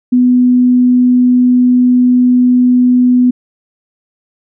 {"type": "tone", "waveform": "sine", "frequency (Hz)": 248.7, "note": "B3", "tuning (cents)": 12, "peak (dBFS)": -5, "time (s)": [0.12, 3.31], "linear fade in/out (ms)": 10, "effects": []}